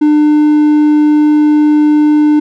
triangle tone, 300.2 Hz, D4, 38 cents sharp, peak -3 dBFS, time 0.01-2.4 s, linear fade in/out 10 ms, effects none

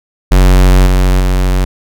square tone with level steps, 46.25 Hz, F#1, in tune, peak -4 / -7 / -9 dBFS, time 0.31-1.65 s, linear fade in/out 10 ms, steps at 0.86 / 1.2 s, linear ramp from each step 5 ms, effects none

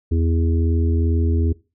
harmonic tone, 82.41 Hz, E2, in tune, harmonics 1 / 3 / 4 / 5, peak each -16 / -26 / -28 / -30 dBFS, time 0.11-1.53 s, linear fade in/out 10 ms, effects noise-tail reverb RT60 0.3 s tail -21 dB re dry

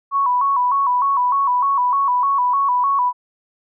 sine tone with vibrato, 1046.5 Hz, C6, in tune, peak -14 dBFS, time 0.11-3.13 s, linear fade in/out 50 ms, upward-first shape square, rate 3.3 Hz, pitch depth 100 cents each way, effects none

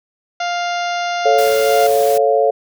harmonic tone, 700 Hz, F5, 4 cents sharp, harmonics 1 / 2 / 3 / 4 / 5 / 6 / 7 / 8 / 9, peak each -19 / -25 / -29 / -31 / -33 / -35 / -36 / -37 / -38 dBFS, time 0.4-1.87 s, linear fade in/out 5 ms
sine chord, A augmented, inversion none, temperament equal, 440 / 554.4 / 698.5 Hz, A4 / C#5 / E#5, 0 / 0 / 0 cents, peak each -15 / -15 / -16 dBFS, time 1.25-2.51 s, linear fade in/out 10 ms
white noise, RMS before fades -28 dBFS, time 1.38-2.18 s, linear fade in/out 5 ms
effects none

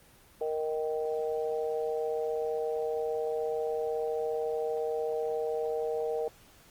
harmonic tone, 155.56 Hz, D#3, in tune, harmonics 3 / 4 / 5, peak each -30 / -36 / -39 dBFS, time 0.41-6.28 s, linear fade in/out 2 ms, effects pink hiss -58 dBFS RMS until 6.7 s + Opus 24 kbps

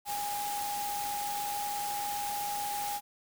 sine tone in noise, 820 Hz, G#5, 22 cents flat, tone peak -33 dBFS, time 0.05-3.01 s, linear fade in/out 50 ms, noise white, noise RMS -39 dBFS, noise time 0.05-3.01 s, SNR +3 dB, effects none

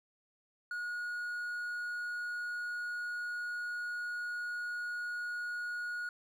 triangle tone, 1447 Hz, F#6, 39 cents flat, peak -34 dBFS, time 0.71-6.09 s, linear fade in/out 2 ms, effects none

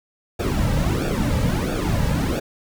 brown noise with flanger, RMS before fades -21 dBFS, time 0.39-2.4 s, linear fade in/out 10 ms, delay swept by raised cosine 0.97 to 2.87 ms, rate 1.5 Hz, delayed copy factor -0.85, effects none

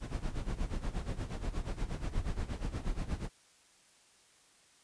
brown noise with tremolo, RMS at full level -33 dBFS, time 0-3.3 s, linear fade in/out 50 ms, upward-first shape sine, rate 8.4 Hz, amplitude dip 80%, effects white hiss -64 dBFS RMS until 4.83 s + resampled to 22050 Hz

